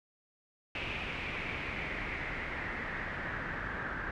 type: noise with low-pass filter sweep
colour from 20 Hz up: pink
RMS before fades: -38 dBFS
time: 0.75-4.11 s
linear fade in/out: 2 ms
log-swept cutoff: 2600 to 1600 Hz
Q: 4.8
effects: none